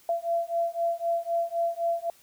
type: beating tone pair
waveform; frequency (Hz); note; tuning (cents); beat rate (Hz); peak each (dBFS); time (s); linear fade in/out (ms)
sine; 676 / 679.9; E5 / F5; +43 / -47; 3.9; -28; 0.09-2.1; 2
effects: white hiss -58 dBFS RMS until 2.22 s